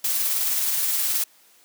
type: noise with tremolo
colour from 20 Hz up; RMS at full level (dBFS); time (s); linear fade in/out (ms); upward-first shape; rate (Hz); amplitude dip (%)
blue; -22; 0.04-1.24; 5; triangle; 19; 30
effects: white hiss -56 dBFS RMS until 1.64 s + high-pass 200 Hz 12 dB/octave